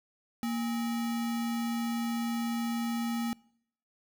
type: tone with sample-and-hold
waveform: sine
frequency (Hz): 233.1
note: A#3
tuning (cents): 0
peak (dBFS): -29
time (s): 0.43-3.33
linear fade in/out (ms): 0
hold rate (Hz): 1050
effects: noise-tail reverb RT60 0.7 s tail -25 dB re dry